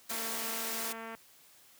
white high-pass noise, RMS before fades -37 dBFS, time 0.09-0.93 s, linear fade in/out 10 ms, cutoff 220 Hz, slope 24 dB/octave
click train, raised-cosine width 0.5 ms, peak -29 dBFS, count 236, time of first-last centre 0.11-1.15 s, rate 226 Hz
effects white hiss -60 dBFS RMS until 1.79 s + high-pass 80 Hz 12 dB/octave

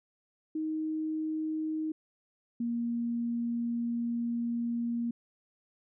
sine tone pair in turn, 313.2 / 235.5 Hz, D#4 / A#3, +11 / +18 cents, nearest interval perfect fourth, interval 493 cents, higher first, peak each -30 / -29 dBFS, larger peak second, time 0.55-1.92 / 2.6-5.11 s, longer second, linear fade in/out 5 ms, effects none

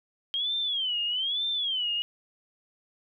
sine tone with vibrato, 3190 Hz, G7, 30 cents sharp, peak -26 dBFS, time 0.34-2.02 s, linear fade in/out 0 ms, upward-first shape sine, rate 1.1 Hz, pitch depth 200 cents each way, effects none

